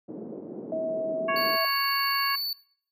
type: band-pass noise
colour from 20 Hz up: white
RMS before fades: -38 dBFS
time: 0.08-1.57 s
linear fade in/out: 10 ms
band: 200 to 430 Hz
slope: 24 dB/octave
type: tone with pitch glide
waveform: sine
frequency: 642 to 655.5 Hz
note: E5 to E5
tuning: -46 to -10 cents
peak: -27 dBFS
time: 0.72-1.65 s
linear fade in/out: 2 ms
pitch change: +36 cents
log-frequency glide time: 1.2-1.28 s
type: harmonic tone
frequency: 554.4 Hz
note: C#5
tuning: in tune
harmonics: 2 / 3 / 4 / 5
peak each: -27 / -31 / -33 / -35 dBFS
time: 1.28-2.36 s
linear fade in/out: 10 ms
type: tone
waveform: square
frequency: 4487 Hz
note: C#8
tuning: 20 cents sharp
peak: -29 dBFS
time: 1.36-2.53 s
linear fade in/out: 2 ms
effects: noise-tail reverb RT60 0.6 s tail -22 dB re dry